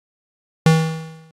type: tone with exponential decay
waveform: square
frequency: 160.6 Hz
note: E3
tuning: 45 cents flat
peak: -8 dBFS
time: 0.66-1.31 s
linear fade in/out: 2 ms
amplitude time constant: 140 ms
effects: low-pass 9000 Hz 12 dB/octave + AAC 64 kbps